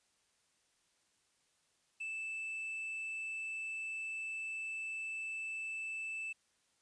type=tone with quantisation; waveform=triangle; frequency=2637 Hz; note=E7; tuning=in tune; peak=-37 dBFS; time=2-6.33 s; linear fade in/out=10 ms; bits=11; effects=white hiss -75 dBFS RMS until 6.81 s + resampled to 22050 Hz